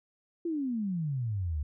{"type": "exponential sweep", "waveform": "sine", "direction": "down", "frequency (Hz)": [349.2, 70], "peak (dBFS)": -29, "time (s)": [0.45, 1.63], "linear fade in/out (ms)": 5, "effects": []}